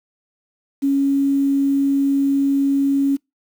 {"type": "tone with quantisation", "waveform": "sine", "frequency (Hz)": 276.9, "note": "C#4", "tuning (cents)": -2, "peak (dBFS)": -14, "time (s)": [0.82, 3.17], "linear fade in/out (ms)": 20, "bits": 7, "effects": ["noise-tail reverb RT60 0.2 s tail -25 dB re dry"]}